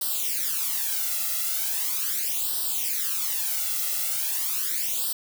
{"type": "noise with flanger", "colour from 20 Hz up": "blue", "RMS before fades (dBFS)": -27, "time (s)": [0.01, 5.13], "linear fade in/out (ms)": 5, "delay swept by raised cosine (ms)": [0.22, 1.52], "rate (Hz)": 0.39, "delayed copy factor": 0.85, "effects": []}